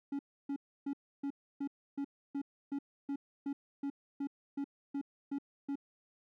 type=tone bursts; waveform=triangle; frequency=280 Hz; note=C#4; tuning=18 cents sharp; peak=-32 dBFS; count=16; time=0.12-5.756 s; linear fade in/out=5 ms; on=71 ms; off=300 ms; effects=none